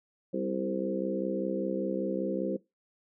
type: harmonic tone with a mistuned harmonic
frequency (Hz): 65.1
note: C2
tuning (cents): -8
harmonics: 3 / 4 / 5 / 6 / 7 / 8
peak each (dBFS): -35 / -38 / -35 / -37 / -38 / -35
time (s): 0.33-2.57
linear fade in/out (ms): 10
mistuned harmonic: 5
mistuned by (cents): +23
effects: noise-tail reverb RT60 0.2 s tail -19 dB re dry